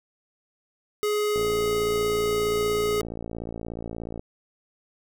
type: tone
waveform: square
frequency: 419.1 Hz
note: G#4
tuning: 16 cents sharp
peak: -23 dBFS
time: 1.03-3.01 s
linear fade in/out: 0 ms
type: click train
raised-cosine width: 2 ms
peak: -21 dBFS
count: 162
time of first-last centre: 1.36-4.195 s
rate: 56.8 Hz
effects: none